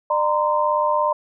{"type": "tone cluster", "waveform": "sine", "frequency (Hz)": [600, 933, 1030], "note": ["D5", "A#5", "C6"], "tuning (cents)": [37, 1, -28], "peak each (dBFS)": -21, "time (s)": [0.1, 1.13], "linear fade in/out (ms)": 5, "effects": []}